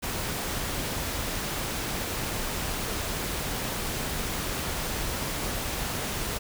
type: noise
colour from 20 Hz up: pink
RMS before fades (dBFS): -31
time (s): 0.02-6.39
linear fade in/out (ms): 20
effects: none